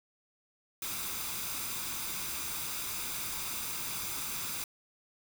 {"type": "noise with comb filter", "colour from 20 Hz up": "white", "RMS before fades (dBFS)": -37, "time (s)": [0.82, 4.64], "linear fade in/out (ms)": 2, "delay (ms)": 0.82, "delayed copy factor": 0.5, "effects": []}